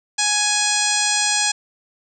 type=harmonic tone with a mistuned harmonic; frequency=834 Hz; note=G#5; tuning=7 cents sharp; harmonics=1 / 2 / 3 / 4 / 5 / 6 / 7 / 8 / 9 / 10; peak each=-26 / -26 / -26 / -26 / -26 / -26 / -26 / -26 / -26 / -26 dBFS; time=0.18-1.52 s; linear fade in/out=10 ms; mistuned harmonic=8; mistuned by=+32 cents; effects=none